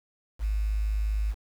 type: tone with quantisation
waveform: sine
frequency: 52.4 Hz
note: G#1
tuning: 16 cents sharp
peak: -24 dBFS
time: 0.39-1.35 s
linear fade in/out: 50 ms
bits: 8
effects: none